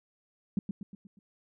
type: tone with echo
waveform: sine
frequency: 197.5 Hz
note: G3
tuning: 13 cents sharp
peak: -24 dBFS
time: 0.57-0.59 s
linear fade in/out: 2 ms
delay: 120 ms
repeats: 5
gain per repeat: -6 dB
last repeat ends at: 1.19 s
effects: none